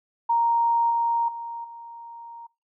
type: tone with level steps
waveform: sine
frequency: 932.3 Hz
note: A#5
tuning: in tune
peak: -18 / -20 / -31 / -38 dBFS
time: 0.29-2.47 s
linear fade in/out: 10 ms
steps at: 0.9 / 1.28 / 1.64 s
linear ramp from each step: 5 ms
effects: noise-tail reverb RT60 0.3 s tail -25 dB re dry